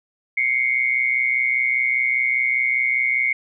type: tone pair together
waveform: sine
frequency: 2100 / 2225 Hz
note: C7 / C#7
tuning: +6 / +6 cents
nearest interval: minor second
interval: 100 cents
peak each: -20 dBFS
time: 0.37-3.33 s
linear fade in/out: 5 ms
effects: none